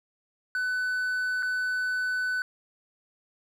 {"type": "tone with dropouts", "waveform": "triangle", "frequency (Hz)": 1500, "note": "F#6", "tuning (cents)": 23, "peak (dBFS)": -24, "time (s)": [0.55, 2.42], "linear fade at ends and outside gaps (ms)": 1, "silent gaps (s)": [1.425, 1.429], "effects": []}